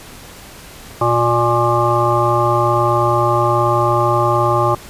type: harmonic tone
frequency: 118.8 Hz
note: A#2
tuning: 33 cents sharp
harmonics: 1 / 3 / 5 / 7 / 9 / 10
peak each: -19 / -19 / -19 / -19 / -19 / -19 dBFS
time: 1.01-4.75 s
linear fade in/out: 5 ms
effects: pink hiss -37 dBFS RMS until 4.89 s + resampled to 32000 Hz